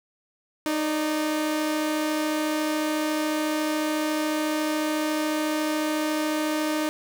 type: tone pair together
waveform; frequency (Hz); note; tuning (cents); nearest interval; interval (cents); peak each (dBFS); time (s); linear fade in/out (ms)
sawtooth; 308 / 582; D#4 / D5; -17 / -16; major seventh; 1101; -20 / -30; 0.66-6.89; 0
effects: none